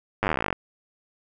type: slowing click train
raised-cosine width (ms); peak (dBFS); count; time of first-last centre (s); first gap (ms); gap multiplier
0.5; -8; 21; 0.23-0.528; 9; 1.05
effects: none